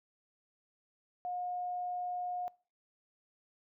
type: tone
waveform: sine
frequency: 718 Hz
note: F5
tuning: 48 cents sharp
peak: -35 dBFS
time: 1.25-2.48 s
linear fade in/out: 0 ms
effects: noise-tail reverb RT60 0.4 s tail -24 dB re dry